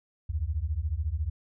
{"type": "beating tone pair", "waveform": "sine", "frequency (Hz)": [70.3, 84.3], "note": ["C#2", "E2"], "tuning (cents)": [25, 39], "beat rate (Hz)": 14, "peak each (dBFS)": -30, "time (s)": [0.29, 1.3], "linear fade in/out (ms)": 10, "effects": []}